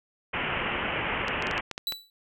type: low-pass noise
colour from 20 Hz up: white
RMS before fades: -30 dBFS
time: 0.33-1.61 s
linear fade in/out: 10 ms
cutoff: 3000 Hz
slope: 96 dB/octave
type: clicks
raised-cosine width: 0.2 ms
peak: -16 dBFS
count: 8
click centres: 1.282 / 1.424 / 1.47 / 1.512 / 1.579 / 1.713 / 1.779 / 1.923 s
type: tone with exponential decay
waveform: 45% pulse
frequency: 3951 Hz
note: B7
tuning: in tune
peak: -25 dBFS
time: 1.87-2.1 s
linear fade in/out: 1 ms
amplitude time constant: 50 ms
effects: none